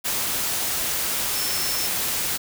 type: tone in noise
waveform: sine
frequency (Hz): 5320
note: E8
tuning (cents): +15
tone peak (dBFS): -29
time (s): 1.34-1.88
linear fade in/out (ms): 20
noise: white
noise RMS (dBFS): -25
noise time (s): 0.04-2.38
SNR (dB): -7
effects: none